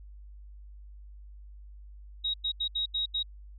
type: tone bursts at uneven times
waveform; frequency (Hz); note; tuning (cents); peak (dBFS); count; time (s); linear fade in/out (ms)
sine; 3800; A#7; +33; -27; 6; 2.24-2.34 / 2.44-2.52 / 2.6-2.68 / 2.75-2.86 / 2.94-3.06 / 3.14-3.23; 10
effects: added 50 Hz sine -45 dBFS peak until 3.58 s